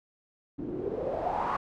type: noise with low-pass filter sweep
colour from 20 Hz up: white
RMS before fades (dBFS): -32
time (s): 0.58-1.57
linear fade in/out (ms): 10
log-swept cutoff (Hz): 270 to 1100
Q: 5.6
effects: none